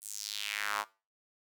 square tone with high-pass filter sweep, 51.91 Hz, G#1, in tune, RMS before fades -37 dBFS, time 0.01-0.85 s, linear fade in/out 50 ms, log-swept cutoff 9700 to 920 Hz, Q 2.6, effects noise-tail reverb RT60 0.3 s tail -19 dB re dry

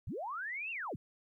sine linear two-way sweep, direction up then down, 53 to 2794 to 53 Hz, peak -37 dBFS, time 0.07-0.96 s, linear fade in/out 5 ms, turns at 0.71 s, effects 13-bit

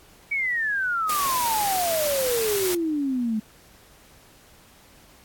sine exponential sweep, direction down, 2283 to 211.3 Hz, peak -22 dBFS, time 0.31-3.4 s, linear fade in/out 10 ms
white noise, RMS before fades -28 dBFS, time 1.09-2.75 s, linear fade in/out 5 ms
effects pink hiss -53 dBFS RMS until 5.24 s + AAC 64 kbps

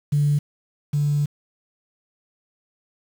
sine tone pair in turn, 145.8 / 145.8 Hz, D3 / D3, -12 / -12 cents, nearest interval unison, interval 0 cents, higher neither, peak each -15 / -17 dBFS, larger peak first, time 0.12-0.39 / 0.93-1.26 s, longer second, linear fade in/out 10 ms, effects tanh soft clip ceiling -11 dBFS + 7-bit

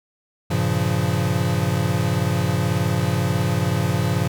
square chord, G half-diminished seventh, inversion none, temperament equal, 98 / 116.54 / 138.59 / 174.61 Hz, G2 / Bb2 / Db3 / F3, 0 / 0 / 0 / 0 cents, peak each -25 dBFS, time 0.5-4.28 s, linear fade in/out 10 ms, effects none

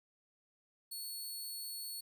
15% pulse tone, 4405 Hz, C#8, 12 cents flat, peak -35 dBFS, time 0.91-2.01 s, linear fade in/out 10 ms, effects 12-bit

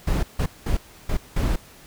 brown noise bursts at uneven times, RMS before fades -21 dBFS, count 5, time 0.07-0.23 / 0.39-0.46 / 0.66-0.77 / 1.09-1.17 / 1.36-1.56 s, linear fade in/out 5 ms, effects pink hiss -48 dBFS RMS until 1.86 s

